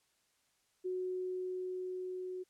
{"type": "tone with level ramp", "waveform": "sine", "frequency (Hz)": 368, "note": "F#4", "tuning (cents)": -9, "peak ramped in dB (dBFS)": [-34, -39], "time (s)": [0.84, 2.44], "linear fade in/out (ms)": 20, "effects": ["white hiss -75 dBFS RMS until 2.49 s", "low-pass 10000 Hz 12 dB/octave"]}